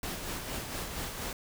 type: noise with tremolo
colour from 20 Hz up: pink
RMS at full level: -36 dBFS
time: 0.03-1.33 s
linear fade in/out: 2 ms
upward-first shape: sine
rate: 4.3 Hz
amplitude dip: 40%
effects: none